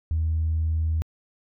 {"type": "tone", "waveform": "sine", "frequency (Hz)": 80, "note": "D#2", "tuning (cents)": 49, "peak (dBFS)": -20, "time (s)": [0.11, 1.02], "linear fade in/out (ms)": 0, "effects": ["tanh soft clip ceiling -17 dBFS"]}